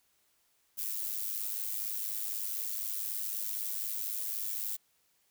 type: noise with amplitude modulation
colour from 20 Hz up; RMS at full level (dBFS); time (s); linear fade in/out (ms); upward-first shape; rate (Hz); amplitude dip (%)
violet; -33; 0.77-4.77; 20; sine; 104; 65
effects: white hiss -72 dBFS RMS until 5.3 s